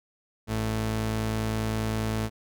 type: tone pair together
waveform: sawtooth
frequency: 55 / 110 Hz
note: A1 / A2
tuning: 0 / 0 cents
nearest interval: octave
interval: 1200 cents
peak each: -29 / -22 dBFS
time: 0.47-2.3 s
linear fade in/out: 50 ms
effects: none